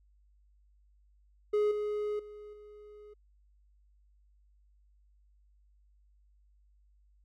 triangle tone with level steps, 418.8 Hz, G#4, 15 cents sharp, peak -23 / -29 / -43 / -47 dBFS, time 1.53-3.14 s, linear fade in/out 10 ms, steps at 1.71 / 2.19 / 2.53 s, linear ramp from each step 5 ms, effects added 50 Hz sine -62 dBFS peak until 7.24 s

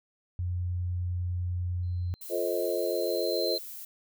sine tone, 89 Hz, F2, 33 cents sharp, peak -28 dBFS, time 0.39-2.14 s, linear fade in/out 0 ms
sine tone with exponential growth, 4111 Hz, C8, 31 cents flat, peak -29 dBFS, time 1.83-3.58 s, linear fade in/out 2 ms, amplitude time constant 380 ms
violet noise, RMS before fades -42 dBFS, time 2.21-3.85 s, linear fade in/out 5 ms
sine chord, F dominant seventh, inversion none, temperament just, 349.2 / 436.5 / 523.8 / 628.6 Hz, F4 / A4 / C5 / Eb5, 0 / -14 / +2 / +18 cents, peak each -32 dBFS, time 2.29-3.59 s, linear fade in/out 50 ms
effects none

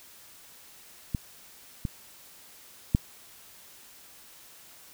clicks, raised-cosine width 5 ms, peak -15 / -17 / -8 dBFS, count 3, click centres 1.148 / 1.852 / 2.949 s, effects white hiss -52 dBFS RMS until 4.93 s

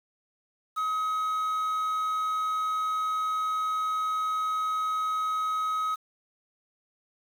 triangle tone with quantisation, 1270 Hz, D#6, 35 cents sharp, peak -24 dBFS, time 0.76-5.96 s, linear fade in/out 20 ms, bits 8, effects none

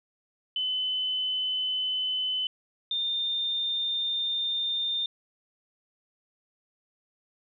sine tone pair in turn, 3026 / 3616 Hz, F#7 / A7, +38 / +47 cents, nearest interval minor third, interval 309 cents, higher second, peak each -26 dBFS, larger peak neither, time 0.56-2.47 / 2.91-5.06 s, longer second, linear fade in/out 2 ms, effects none

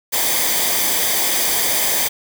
white noise with comb filter, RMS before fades -18 dBFS, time 0.12-2.09 s, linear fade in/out 20 ms, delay 0.73 ms, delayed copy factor -0.6, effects none

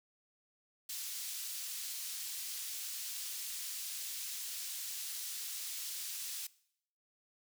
pink high-pass noise, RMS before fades -42 dBFS, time 0.89-6.47 s, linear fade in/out 5 ms, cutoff 4400 Hz, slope 12 dB/octave, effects noise-tail reverb RT60 0.7 s tail -21 dB re dry

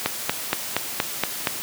click train, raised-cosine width 0.3 ms, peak -3 dBFS, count 7, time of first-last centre 0.06-1.472 s, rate 4.25 Hz, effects white hiss -31 dBFS RMS until 1.62 s + high-pass 100 Hz 12 dB/octave

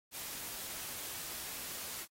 white noise, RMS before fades -43 dBFS, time 0.11-2.07 s, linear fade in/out 50 ms, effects AAC 48 kbps

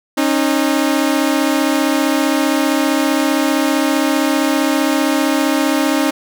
sawtooth tone pair together, 272 / 307.3 Hz, C#4 / D#4, -33 / -21 cents, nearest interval major second, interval 212 cents, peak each -12 dBFS, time 0.17-6.11 s, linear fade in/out 10 ms, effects none

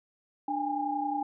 sine tone cluster, 295.1 / 807 / 838 Hz, D4 / G#5 / G#5, +8 / -50 / +15 cents, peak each -34 / -30 / -36 dBFS, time 0.48-1.23 s, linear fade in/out 5 ms, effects none

